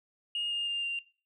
sine tone with pitch steps, 2849 / 2826 / 2803 / 2781 Hz, F7 / F7 / F7 / F7, +34 / +20 / +6 / -8 cents, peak -29 dBFS, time 0.35-0.99 s, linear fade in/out 2 ms, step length 160 ms, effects noise-tail reverb RT60 0.4 s tail -22 dB re dry + tanh soft clip ceiling -26 dBFS

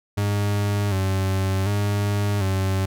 40% pulse tone with vibrato, 98.9 Hz, G2, 16 cents sharp, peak -19 dBFS, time 0.17-2.86 s, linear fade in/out 10 ms, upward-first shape square, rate 0.67 Hz, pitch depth 55 cents each way, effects none

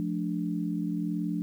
sine chord, D minor, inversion first, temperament equal with one note detuned, 174.61 / 215.7 / 293.7 Hz, F3 / A3 / D4, 0 / -34 / 0 cents, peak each -31 / -34 / -32 dBFS, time 0-1.42 s, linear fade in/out 0 ms, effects 10-bit

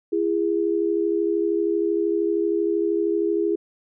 sine tone pair together, 336.6 / 409.5 Hz, E4 / G#4, +36 / -24 cents, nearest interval minor third, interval 340 cents, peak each -22 dBFS, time 0.12-3.56 s, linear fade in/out 10 ms, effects none

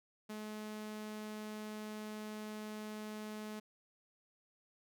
sawtooth tone, 213.6 Hz, G#3, 49 cents sharp, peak -39 dBFS, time 0.29-3.6 s, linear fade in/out 10 ms, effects none

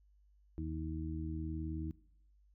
harmonic tone, 79.1 Hz, D#2, 29 cents sharp, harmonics 1 / 2 / 3 / 4, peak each -40 / -44 / -49 / -42 dBFS, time 0.58-1.91 s, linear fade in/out 0 ms, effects noise-tail reverb RT60 0.7 s tail -20 dB re dry + added 50 Hz sine -64 dBFS peak until 2.54 s

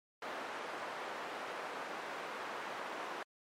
white band-pass noise, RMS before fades -43 dBFS, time 0.22-3.23 s, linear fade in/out 2 ms, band 380 to 1300 Hz, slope 12 dB/octave, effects MP3 64 kbps

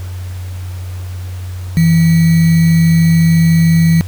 sine tone with sample-and-hold, 164.81 Hz, E3, in tune, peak -6 dBFS, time 1.77-4.01 s, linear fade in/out 0 ms, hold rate 2100 Hz, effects added 91 Hz sine -21 dBFS peak until 4.07 s + pink hiss -38 dBFS RMS until 4.07 s

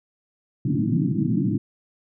pink band-pass noise, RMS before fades -22 dBFS, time 0.65-1.58 s, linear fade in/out 5 ms, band 110 to 330 Hz, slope 96 dB/octave, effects none

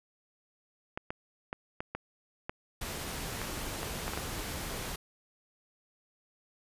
clicks, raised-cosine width 0.5 ms, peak -20 dBFS, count 11, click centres 0.975 / 1.105 / 1.529 / 1.805 / 1.95 / 2.495 / 3.416 / 3.831 / 4.08 / 4.135 / 4.175 s
pink noise, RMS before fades -38 dBFS, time 2.81-4.96 s, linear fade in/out 5 ms
effects resampled to 32000 Hz

